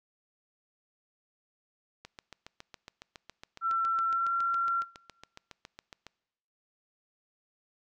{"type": "click train", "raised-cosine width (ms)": 0.2, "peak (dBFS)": -27, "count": 30, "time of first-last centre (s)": [2.05, 6.067], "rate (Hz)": 7.22}
{"type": "tone with pitch glide", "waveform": "sine", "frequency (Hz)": [1346, 1367.9], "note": ["E6", "F6"], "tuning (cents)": [36, -36], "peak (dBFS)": -26, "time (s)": [3.61, 4.85], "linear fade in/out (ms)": 50, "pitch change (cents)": 28, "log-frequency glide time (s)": [4.07, 4.31]}
{"effects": ["noise-tail reverb RT60 1.0 s tail -24 dB re dry"]}